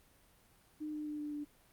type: tone with pitch steps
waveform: sine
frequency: 304.5 / 301.9 / 299.3 / 296.7 / 294.1 Hz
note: D#4 / D4 / D4 / D4 / D4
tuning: -37 / +48 / +33 / +18 / +3 cents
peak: -38 dBFS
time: 0.8-1.45 s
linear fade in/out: 20 ms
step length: 130 ms
effects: pink hiss -66 dBFS RMS until 1.72 s + Opus 32 kbps